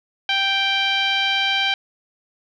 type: tone with low-pass filter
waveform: 10% pulse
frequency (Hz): 784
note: G5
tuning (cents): 0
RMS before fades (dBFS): -20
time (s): 0.29-1.74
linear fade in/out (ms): 2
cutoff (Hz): 3300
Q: 2.2
effects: none